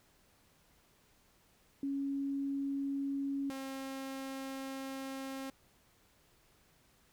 sine / sawtooth tone pair in turn, 277.2 / 268.4 Hz, C#4 / C4, 0 / +44 cents, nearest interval minor second, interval 56 cents, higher first, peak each -33 / -36 dBFS, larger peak first, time 1.83-3.5 / 3.5-5.5 s, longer second, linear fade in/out 2 ms, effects pink hiss -68 dBFS RMS until 7.12 s

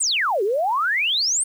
sine exponential two-way sweep, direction down then up, 9080 to 372.7 to 9080 Hz, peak -18 dBFS, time 0-1.44 s, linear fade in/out 10 ms, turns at 0.43 s, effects 8-bit

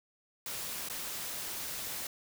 white noise with dropouts, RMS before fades -39 dBFS, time 0.46-2.07 s, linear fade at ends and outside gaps 2 ms, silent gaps 0.887-0.898 s, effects none

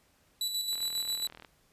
sawtooth tone with tremolo, 3951 Hz, B7, in tune, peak -26 dBFS, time 0.41-1.27 s, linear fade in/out 2 ms, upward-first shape square, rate 7.4 Hz, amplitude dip 45%
click train, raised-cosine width 0.3 ms, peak -31 dBFS, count 30, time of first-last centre 0.73-1.448 s, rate 40.4 Hz
effects pink hiss -67 dBFS RMS until 1.72 s + resampled to 32000 Hz

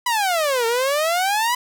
sawtooth exponential two-way sweep, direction down then up, 1002 to 450.7 to 1002 Hz, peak -14 dBFS, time 0.06-1.55 s, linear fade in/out 5 ms, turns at 0.66 s, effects none

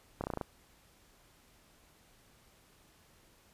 slowing click train, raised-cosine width 1 ms, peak -21 dBFS, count 7, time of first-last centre 0.21-0.412 s, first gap 29 ms, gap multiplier 1.06, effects pink hiss -64 dBFS RMS until 3.53 s + resampled to 32000 Hz

